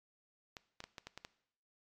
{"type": "clicks", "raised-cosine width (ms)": 0.2, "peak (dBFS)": -28, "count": 7, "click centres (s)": [0.568, 0.804, 0.84, 0.982, 1.07, 1.176, 1.249], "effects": ["noise-tail reverb RT60 0.7 s tail -18 dB re dry", "MP3 96 kbps"]}